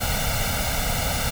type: noise with comb filter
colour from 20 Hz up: pink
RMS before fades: -24 dBFS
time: 0-1.31 s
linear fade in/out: 20 ms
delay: 1.4 ms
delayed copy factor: +0.9
effects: none